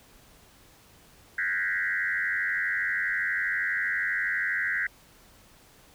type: tone with frequency modulation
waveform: sine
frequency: 1760 Hz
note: A6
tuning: in tune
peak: -25 dBFS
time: 1.38-4.87 s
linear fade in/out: 5 ms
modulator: 92.4 Hz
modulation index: 2.8
effects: pink hiss -56 dBFS RMS until 5.94 s